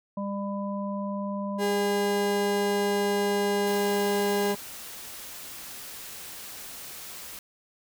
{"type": "harmonic tone", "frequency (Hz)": 199.9, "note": "G3", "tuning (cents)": 34, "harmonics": [1, 3, 5], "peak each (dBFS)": [-30, -35, -37], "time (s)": [0.17, 4.55], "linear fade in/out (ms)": 5}
{"type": "tone", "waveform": "35% pulse", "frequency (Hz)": 407.7, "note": "G#4", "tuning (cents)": -32, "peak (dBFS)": -23, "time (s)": [1.58, 4.56], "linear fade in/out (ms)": 50}
{"type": "noise", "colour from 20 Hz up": "white", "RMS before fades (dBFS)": -41, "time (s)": [3.67, 7.39], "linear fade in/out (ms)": 2}
{"effects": []}